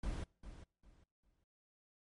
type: noise with echo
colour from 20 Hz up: brown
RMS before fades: -40 dBFS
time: 0.03-0.24 s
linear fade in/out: 5 ms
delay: 400 ms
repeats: 3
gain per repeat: -12 dB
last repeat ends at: 1.44 s
effects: noise-tail reverb RT60 0.6 s tail -26 dB re dry + MP3 48 kbps